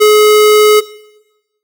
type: tone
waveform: square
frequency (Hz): 424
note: G#4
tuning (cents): +36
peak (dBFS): -4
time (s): 0-0.81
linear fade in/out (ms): 20
effects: noise-tail reverb RT60 1.0 s tail -19 dB re dry